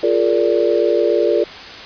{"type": "chord", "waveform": "sine", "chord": "Bb dominant seventh", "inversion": "second", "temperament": "just", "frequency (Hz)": [349.6, 419.5, 466.2, 582.7], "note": ["F4", "Ab4", "Bb4", "D5"], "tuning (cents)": [2, 17, 0, -14], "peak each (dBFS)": -18, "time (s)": [0.03, 1.44], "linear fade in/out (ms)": 5, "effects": ["white hiss -33 dBFS RMS until 1.85 s", "resampled to 11025 Hz"]}